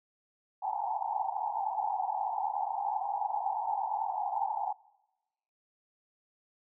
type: band-pass noise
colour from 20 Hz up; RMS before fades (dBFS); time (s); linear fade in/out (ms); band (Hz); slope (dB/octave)
pink; -33; 0.62-4.73; 10; 760 to 900; 96
effects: noise-tail reverb RT60 1.0 s tail -23 dB re dry

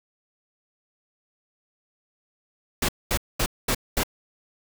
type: noise bursts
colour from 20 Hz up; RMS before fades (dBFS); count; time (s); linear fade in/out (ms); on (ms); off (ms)
pink; -23; 5; 2.82-4.035; 5; 67; 220
effects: none

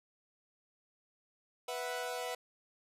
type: chord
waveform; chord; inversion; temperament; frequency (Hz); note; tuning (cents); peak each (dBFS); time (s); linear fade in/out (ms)
sawtooth; B suspended fourth; none; equal; 493.9 / 659.3 / 740; B4 / E5 / F#5; 0 / 0 / 0; -36 / -39 / -38; 1.68-2.35; 5
effects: resampled to 32000 Hz

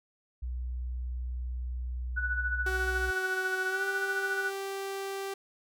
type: tone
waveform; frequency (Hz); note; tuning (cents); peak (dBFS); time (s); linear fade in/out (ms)
sine; 61.74; B1; 0; -32; 0.42-3.11; 10
type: tone with tremolo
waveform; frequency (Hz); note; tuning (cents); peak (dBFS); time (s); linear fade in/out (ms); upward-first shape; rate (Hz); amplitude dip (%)
sine; 1480; F#6; 0; -27; 2.16-4.51; 20; sine; 14; 60
type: tone with pitch glide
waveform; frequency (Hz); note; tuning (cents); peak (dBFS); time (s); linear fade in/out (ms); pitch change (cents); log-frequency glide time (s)
sawtooth; 376.1 to 391.2; F#4 to G4; +28 to -4; -30; 2.66-5.34; 5; +68; 3.68-3.83
effects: none

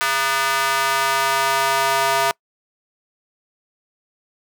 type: tone with high-pass filter sweep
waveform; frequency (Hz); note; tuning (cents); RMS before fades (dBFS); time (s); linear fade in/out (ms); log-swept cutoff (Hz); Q
square; 135.5; C#3; -39; -19; 0.01-2.31; 0; 1300 to 830; 1.8
effects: noise-tail reverb RT60 0.1 s tail -25 dB re dry

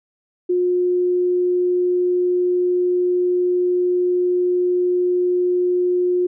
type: tone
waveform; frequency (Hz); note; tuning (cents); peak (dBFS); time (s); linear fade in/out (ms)
sine; 358.7; F4; +46; -15; 0.49-6.27; 10
effects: none

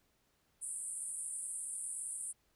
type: band-pass noise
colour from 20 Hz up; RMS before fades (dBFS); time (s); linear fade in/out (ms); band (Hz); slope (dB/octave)
pink; -42; 0.61-2.33; 20; 8500 to 10000; 96
effects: pink hiss -75 dBFS RMS until 2.55 s

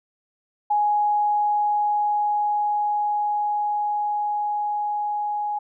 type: tone with level ramp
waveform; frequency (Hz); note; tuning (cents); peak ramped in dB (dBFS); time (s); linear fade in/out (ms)
sine; 833; G#5; +5; -17 to -23; 0.7-5.59; 10
effects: none

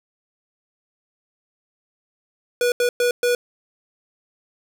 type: tone bursts at uneven times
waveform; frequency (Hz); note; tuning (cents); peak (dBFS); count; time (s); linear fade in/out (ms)
square; 486.4; B4; -26; -17; 4; 2.61-2.72 / 2.8-2.89 / 3-3.11 / 3.23-3.35; 2
effects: none

